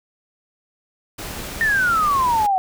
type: noise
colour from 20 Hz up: pink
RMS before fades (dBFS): -31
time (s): 1.18-2.47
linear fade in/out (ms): 10
type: exponential sweep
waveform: sine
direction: down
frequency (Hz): 1836 to 740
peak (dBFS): -15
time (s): 1.61-2.58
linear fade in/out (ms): 0
effects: none